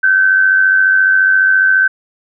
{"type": "tone with amplitude modulation", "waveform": "sine", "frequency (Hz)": 1538, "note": "G6", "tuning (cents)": -33, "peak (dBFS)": -5, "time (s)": [0.03, 1.88], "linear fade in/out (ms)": 10, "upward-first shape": "sine", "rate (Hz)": 94.5, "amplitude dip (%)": 50, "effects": []}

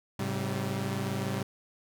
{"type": "tone cluster", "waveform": "sawtooth", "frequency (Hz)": [106.3, 133.2, 192.7], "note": ["G#2", "C3", "G3"], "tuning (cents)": [41, 31, -29], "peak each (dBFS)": [-31, -31, -30], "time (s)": [0.19, 1.43], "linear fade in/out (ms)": 5, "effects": []}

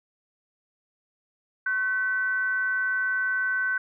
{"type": "tone with frequency modulation", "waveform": "sine", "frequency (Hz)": 1520, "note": "F#6", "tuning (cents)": 46, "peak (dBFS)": -23, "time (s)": [1.66, 3.78], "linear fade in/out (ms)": 5, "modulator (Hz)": 434, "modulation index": 0.32, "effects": []}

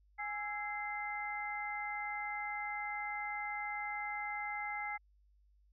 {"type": "harmonic tone with a mistuned harmonic", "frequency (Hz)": 415.3, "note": "G#4", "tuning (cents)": 0, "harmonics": [2, 3, 4, 5], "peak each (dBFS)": [-41, -47, -50, -40], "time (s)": [0.18, 4.98], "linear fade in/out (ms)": 20, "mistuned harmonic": 3, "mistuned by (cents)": 110, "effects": ["added 50 Hz sine -65 dBFS peak until 5.72 s"]}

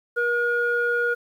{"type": "tone pair together", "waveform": "sine", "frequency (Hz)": [476.6, 1436.5], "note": ["A#4", "F6"], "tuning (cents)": [38, 48], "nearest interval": "octave + perfect fifth", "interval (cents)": 1910, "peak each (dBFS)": [-23, -21], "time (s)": [0.16, 1.15], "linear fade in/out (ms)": 20, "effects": ["tanh soft clip ceiling -13 dBFS", "9-bit"]}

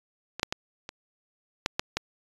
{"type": "clicks", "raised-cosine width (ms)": 0.2, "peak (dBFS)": [-17, -6, -11, -20, -7, -7, -9], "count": 7, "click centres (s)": [0.396, 0.431, 0.525, 0.891, 1.661, 1.795, 1.97], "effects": ["resampled to 24000 Hz"]}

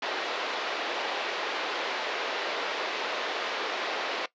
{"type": "band-pass noise", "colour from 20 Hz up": "pink", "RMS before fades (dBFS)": -32, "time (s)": [0.02, 4.26], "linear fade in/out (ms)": 5, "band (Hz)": [400, 4200], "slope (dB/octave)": 24, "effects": ["noise-tail reverb RT60 0.1 s tail -18 dB re dry", "resampled to 16000 Hz"]}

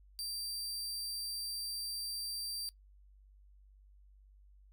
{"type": "tone", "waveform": "sawtooth", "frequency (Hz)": 4695, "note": "D8", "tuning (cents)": -1, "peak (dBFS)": -35, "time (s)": [0.19, 2.69], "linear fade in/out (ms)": 0, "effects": ["noise-tail reverb RT60 0.1 s tail -20 dB re dry", "added 49 Hz sine -58 dBFS peak until 4.72 s"]}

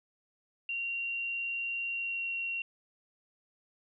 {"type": "tone with pitch glide", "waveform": "sine", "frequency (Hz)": [2759, 2743], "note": ["F7", "F7"], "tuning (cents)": [-22, -32], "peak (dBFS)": -32, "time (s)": [0.69, 2.62], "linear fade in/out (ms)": 2, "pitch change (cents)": -10, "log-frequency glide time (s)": [1.89, 2.26], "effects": []}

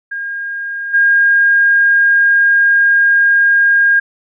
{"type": "tone with level steps", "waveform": "sine", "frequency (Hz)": 1619, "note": "G#6", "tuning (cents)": -45, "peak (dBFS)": [-19, -7], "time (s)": [0.11, 4], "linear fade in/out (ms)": 10, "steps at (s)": 0.93, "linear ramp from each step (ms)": 20, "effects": []}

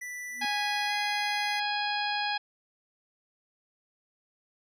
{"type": "tone with pitch glide", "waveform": "square", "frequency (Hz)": [1975.5, 2040], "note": ["B6", "C7"], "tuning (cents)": [0, -44], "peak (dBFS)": -37, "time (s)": [0.01, 1.6], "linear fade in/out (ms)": 10, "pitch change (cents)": 56, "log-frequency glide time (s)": [0.87, 0.92]}
{"type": "tone with exponential growth", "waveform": "sine", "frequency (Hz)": 245.6, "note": "B3", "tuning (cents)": -9, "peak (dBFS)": -37, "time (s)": [0.27, 0.45], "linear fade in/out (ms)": 0, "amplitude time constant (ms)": 38}
{"type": "harmonic tone", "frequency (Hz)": 828, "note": "G#5", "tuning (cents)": -5, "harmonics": [1, 2, 3, 4, 5, 6], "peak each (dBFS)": [-31, -34, -36, -37, -38, -39], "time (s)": [0.41, 2.38], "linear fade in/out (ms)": 10}
{"effects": ["resampled to 32000 Hz"]}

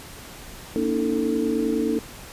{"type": "tone cluster", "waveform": "sine", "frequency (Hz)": [234.4, 287.3, 317.1, 444.6], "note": ["A#3", "D4", "D#4", "A4"], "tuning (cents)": [10, -38, 33, 18], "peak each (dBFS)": -26, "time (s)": [0.76, 1.99], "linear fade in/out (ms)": 0, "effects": ["pink hiss -41 dBFS RMS until 2.32 s", "resampled to 32000 Hz"]}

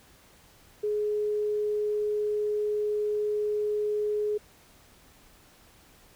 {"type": "tone", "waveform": "sine", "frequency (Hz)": 420, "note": "G#4", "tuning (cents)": 19, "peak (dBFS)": -25, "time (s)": [0.83, 4.38], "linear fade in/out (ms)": 10, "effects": ["pink hiss -57 dBFS RMS until 6.15 s"]}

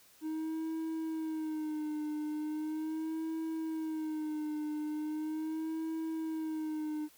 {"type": "tone with vibrato", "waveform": "triangle", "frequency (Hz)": 311.9, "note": "D#4", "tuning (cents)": 4, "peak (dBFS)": -32, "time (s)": [0.21, 7.09], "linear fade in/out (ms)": 50, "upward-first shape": "sine", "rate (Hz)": 0.39, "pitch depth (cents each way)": 55, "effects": ["white hiss -62 dBFS RMS until 7.17 s"]}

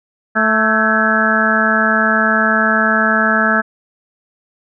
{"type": "harmonic tone with a mistuned harmonic", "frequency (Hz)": 220, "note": "A3", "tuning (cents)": 0, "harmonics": [1, 2, 3, 4, 5, 6, 7, 8], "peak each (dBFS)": [-18, -26, -20, -25, -28, -17, -17, -17], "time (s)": [0.35, 3.62], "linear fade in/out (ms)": 20, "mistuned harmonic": 8, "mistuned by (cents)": -72, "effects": []}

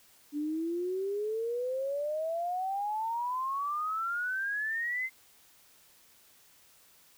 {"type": "exponential sweep", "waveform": "sine", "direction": "up", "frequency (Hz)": [288.6, 2093], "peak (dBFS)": -30, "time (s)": [0.32, 5.1], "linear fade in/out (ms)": 50, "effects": ["white hiss -61 dBFS RMS until 7.17 s"]}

